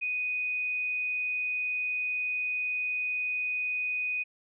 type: tone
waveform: sine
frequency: 2489 Hz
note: D#7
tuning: in tune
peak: -28 dBFS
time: 0.01-4.24 s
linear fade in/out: 20 ms
effects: none